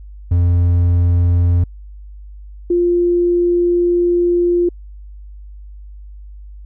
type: tone pair in turn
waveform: triangle / sine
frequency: 87.31 / 349.2 Hz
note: F2 / F4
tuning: 0 / 0 cents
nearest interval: 2 octaves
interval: 2400 cents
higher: second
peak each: -8 / -11 dBFS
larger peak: first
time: 0.31-1.64 / 2.7-4.69 s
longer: second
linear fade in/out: 5 ms
effects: added 50 Hz sine -32 dBFS peak until 6.65 s